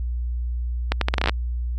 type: accelerating click train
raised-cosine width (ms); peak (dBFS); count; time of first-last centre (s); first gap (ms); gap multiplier
0.3; -4; 11; 0.92-1.295; 93; 0.77
effects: added 60 Hz sine -23 dBFS peak until 1.78 s + AAC 64 kbps